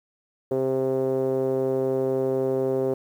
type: tone with low-pass filter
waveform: 5% pulse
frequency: 132 Hz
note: C3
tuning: 16 cents sharp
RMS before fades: -24 dBFS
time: 0.51-2.94 s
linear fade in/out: 5 ms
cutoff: 450 Hz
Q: 4.9
effects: 9-bit